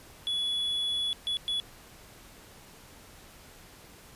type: tone bursts at uneven times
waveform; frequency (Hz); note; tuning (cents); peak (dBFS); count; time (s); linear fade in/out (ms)
triangle; 3400; G#7; +40; -26; 3; 0.27-1.13 / 1.27-1.37 / 1.48-1.6; 0
effects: pink hiss -52 dBFS RMS until 4.15 s + resampled to 32000 Hz